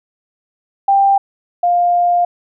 sine tone pair in turn, 790 / 702.6 Hz, G5 / F5, +13 / +10 cents, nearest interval major second, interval 203 cents, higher first, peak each -8 / -10 dBFS, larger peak first, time 0.88-1.18 / 1.63-2.25 s, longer second, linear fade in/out 5 ms, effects none

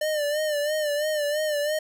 square tone with vibrato, 600 Hz, D5, 37 cents sharp, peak -24 dBFS, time 0.01-1.79 s, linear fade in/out 5 ms, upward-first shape sine, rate 3 Hz, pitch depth 61 cents each way, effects none

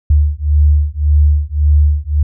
sine beating tone pair, 73.3 / 75.1 Hz, D2 / D2, -3 / +39 cents, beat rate 1.8 Hz, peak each -11 dBFS, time 0.1-2.23 s, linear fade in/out 5 ms, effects none

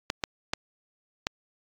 clicks, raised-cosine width 0.2 ms, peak -9 dBFS, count 4, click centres 0.101 / 0.238 / 0.535 / 1.269 s, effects AAC 64 kbps

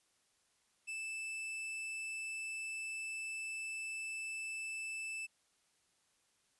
45% pulse tone, 2637 Hz, E7, in tune, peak -40 dBFS, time 0.87-5.27 s, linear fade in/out 20 ms, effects white hiss -75 dBFS RMS until 6.59 s + resampled to 24000 Hz

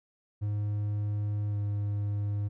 triangle tone with pitch glide, 103.83 to 102.58 Hz, G#2 to G#2, 0 to -21 cents, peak -26 dBFS, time 0.41-2.49 s, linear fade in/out 20 ms, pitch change -21 cents, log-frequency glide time 1.49-1.56 s, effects none

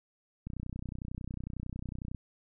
click train, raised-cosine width 5 ms, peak -26 dBFS, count 53, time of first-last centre 0.47-2.147 s, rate 31 Hz, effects none

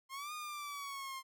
sawtooth exponential two-way sweep, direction up then down, 1053 to 1230 to 1053 Hz, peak -38 dBFS, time 0.09-1.23 s, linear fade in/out 50 ms, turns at 0.33 s, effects none

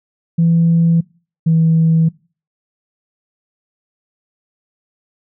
sine tone pair in turn, 166.8 / 162.43 Hz, E3 / E3, +21 / -25 cents, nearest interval unison, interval 46 cents, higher first, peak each -8 dBFS, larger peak neither, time 0.38-1.01 / 1.46-2.09 s, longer neither, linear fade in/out 10 ms, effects noise-tail reverb RT60 0.4 s tail -24 dB re dry + tanh soft clip ceiling -5 dBFS

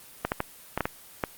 clicks, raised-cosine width 0.5 ms, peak -10 dBFS, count 7, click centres 0.25 / 0.319 / 0.404 / 0.776 / 0.807 / 0.855 / 1.238 s, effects white hiss -49 dBFS RMS until 1.37 s + Opus 24 kbps

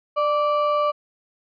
triangle ring-modulated tone, 880 Hz, A5, in tune, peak -13 dBFS, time 0.16-0.92 s, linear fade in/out 20 ms, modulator 286 Hz, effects resampled to 11025 Hz

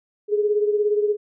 sine beating tone pair, 415.3 / 432.3 Hz, G#4 / A4, 0 / -31 cents, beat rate 17 Hz, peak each -18 / -25 dBFS, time 0.28-1.17 s, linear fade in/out 50 ms, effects none

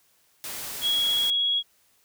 white noise, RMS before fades -35 dBFS, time 0.44-1.3 s, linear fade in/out 0 ms
sine tone with vibrato, 3322 Hz, G#7, in tune, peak -21 dBFS, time 0.81-1.63 s, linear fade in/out 50 ms, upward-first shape sine, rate 17 Hz, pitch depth 9 cents each way
effects white hiss -64 dBFS RMS until 2.04 s

